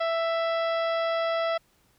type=harmonic tone with a mistuned harmonic; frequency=662 Hz; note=E5; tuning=7 cents sharp; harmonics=1 / 2 / 3 / 4 / 5 / 6 / 7 / 8; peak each=-25 / -31 / -36 / -43 / -40 / -47 / -48 / -50 dBFS; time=0-1.58 s; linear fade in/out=10 ms; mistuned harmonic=7; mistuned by=+52 cents; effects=pink hiss -65 dBFS RMS until 1.98 s